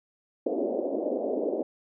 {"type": "band-pass noise", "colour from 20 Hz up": "white", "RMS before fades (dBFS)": -29, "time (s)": [0.46, 1.63], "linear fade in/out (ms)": 5, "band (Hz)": [250, 620], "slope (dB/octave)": 48, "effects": []}